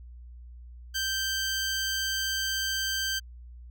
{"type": "tone", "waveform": "15% pulse", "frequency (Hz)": 1563, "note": "G6", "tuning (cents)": -6, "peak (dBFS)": -21, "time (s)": [0.94, 3.2], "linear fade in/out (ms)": 20, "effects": ["added 60 Hz sine -43 dBFS peak until 3.7 s"]}